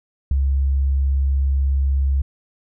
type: tone with ADSR envelope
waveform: sine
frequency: 68.2 Hz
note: C#2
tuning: 28 cents flat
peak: -11 dBFS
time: 0.31-2.22 s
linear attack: 4 ms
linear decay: 4 ms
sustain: -4 dB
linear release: 8 ms
effects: none